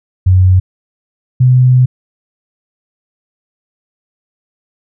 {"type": "tone pair in turn", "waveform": "sine", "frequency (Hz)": [92.5, 126.99], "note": ["F#2", "B2"], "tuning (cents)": [0, 49], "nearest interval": "perfect fourth", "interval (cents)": 549, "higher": "second", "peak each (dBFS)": -4, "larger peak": "neither", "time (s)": [[0.26, 0.6], [1.4, 1.86]], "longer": "second", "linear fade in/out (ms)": 10, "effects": []}